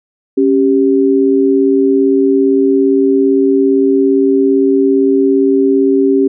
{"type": "tone pair together", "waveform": "sine", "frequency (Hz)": [274.4, 392], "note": ["C#4", "G4"], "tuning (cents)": [-17, 0], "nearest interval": "tritone", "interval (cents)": 617, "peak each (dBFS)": -10, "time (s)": [0.37, 6.28], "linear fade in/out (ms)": 10, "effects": []}